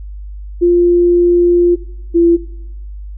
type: tone pair in turn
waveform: sine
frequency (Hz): 349.2 / 339.8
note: F4 / F4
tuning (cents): 0 / -47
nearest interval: unison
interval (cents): 47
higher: first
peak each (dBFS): -6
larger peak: neither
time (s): 0.61-1.76 / 2.14-2.37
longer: first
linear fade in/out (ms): 20
effects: noise-tail reverb RT60 0.8 s tail -17 dB re dry + added 50 Hz sine -25 dBFS peak until 3.17 s